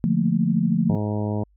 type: chord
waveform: sine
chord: Bb major seventh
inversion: first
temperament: equal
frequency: 146.83 / 174.61 / 220 / 233.1 Hz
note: D3 / F3 / A3 / Bb3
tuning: 0 / 0 / 0 / 0 cents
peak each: -26 / -21 / -22 / -26 dBFS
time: 0.04-0.95 s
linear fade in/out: 0 ms
type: harmonic tone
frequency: 105 Hz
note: G#2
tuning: 19 cents sharp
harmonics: 1 / 2 / 3 / 4 / 5 / 6 / 7 / 8 / 9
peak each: -25 / -27 / -32 / -33 / -36 / -35 / -41 / -41 / -40 dBFS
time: 0.89-1.44 s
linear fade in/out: 10 ms
effects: added 50 Hz sine -56 dBFS peak until 1.56 s